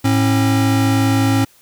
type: tone pair together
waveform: square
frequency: 108.41 / 270.9 Hz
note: A2 / C#4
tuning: -25 / -40 cents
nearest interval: octave + major third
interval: 1585 cents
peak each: -16 dBFS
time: 0.04-1.45 s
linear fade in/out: 10 ms
effects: white hiss -51 dBFS RMS until 1.61 s